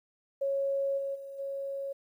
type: tone with level steps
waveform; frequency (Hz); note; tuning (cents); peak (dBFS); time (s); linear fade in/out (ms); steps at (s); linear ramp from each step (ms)
sine; 551; C#5; -11; -27 / -31 / -40 / -33; 0.41-1.93; 10; 0.97 / 1.14 / 1.38; 20
effects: 11-bit